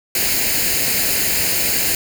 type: noise with comb filter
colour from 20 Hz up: white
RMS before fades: -18 dBFS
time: 0.15-1.95 s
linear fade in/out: 2 ms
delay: 0.43 ms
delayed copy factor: +0.65
effects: none